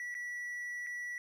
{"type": "tone with dropouts", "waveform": "triangle", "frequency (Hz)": 1948, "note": "B6", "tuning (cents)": -24, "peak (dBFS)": -36, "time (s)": [0, 1.18], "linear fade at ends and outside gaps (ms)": 1, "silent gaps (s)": [[0.143, 0.15], [0.865, 0.869]], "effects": []}